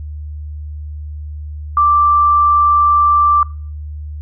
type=tone; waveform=sine; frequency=1174.7 Hz; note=D6; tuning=in tune; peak=-8 dBFS; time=1.77-3.43 s; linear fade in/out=2 ms; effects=noise-tail reverb RT60 0.5 s tail -25 dB re dry + added 75 Hz sine -24 dBFS peak until 4.21 s